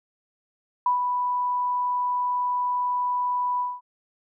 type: tone with ADSR envelope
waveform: sine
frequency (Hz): 987.8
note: B5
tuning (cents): 0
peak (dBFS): -17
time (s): 0.86-3.81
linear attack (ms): 3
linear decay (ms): 120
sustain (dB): -5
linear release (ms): 210
effects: none